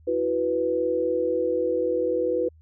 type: chord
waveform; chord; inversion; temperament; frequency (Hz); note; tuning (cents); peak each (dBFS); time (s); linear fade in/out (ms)
sine; E suspended second; none; equal; 329.6 / 370 / 493.9; E4 / F#4 / B4; 0 / 0 / 0; -29 / -28 / -23; 0.07-2.49; 10
effects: added 79 Hz sine -50 dBFS peak until 2.61 s